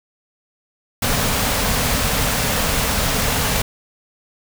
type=band-stop noise; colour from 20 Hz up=pink; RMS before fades=-19 dBFS; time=1.02-3.62 s; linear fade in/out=5 ms; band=290 to 410 Hz; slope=96 dB/octave; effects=none